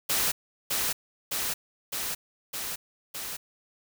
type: noise with echo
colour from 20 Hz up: white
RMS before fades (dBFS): -26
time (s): 0.09-0.32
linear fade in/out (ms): 10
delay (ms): 610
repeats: 5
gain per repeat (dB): -2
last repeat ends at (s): 3.37
effects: none